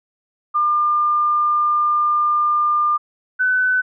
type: tone pair in turn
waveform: sine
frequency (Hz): 1200 / 1506.2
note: D6 / F#6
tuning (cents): +37 / +30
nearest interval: major third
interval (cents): 393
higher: second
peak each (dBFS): -14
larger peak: neither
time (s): 0.54-2.98 / 3.39-3.82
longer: first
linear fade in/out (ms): 20
effects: none